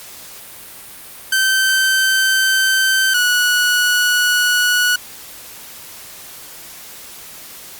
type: tone pair in turn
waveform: sawtooth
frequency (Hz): 1547 / 1467.1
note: G6 / F#6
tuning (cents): -23 / -15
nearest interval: minor second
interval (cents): 92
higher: first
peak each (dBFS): -9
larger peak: neither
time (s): 1.32-3.14 / 3.14-4.96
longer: neither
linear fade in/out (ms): 5
effects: white hiss -36 dBFS RMS until 7.79 s + Opus 48 kbps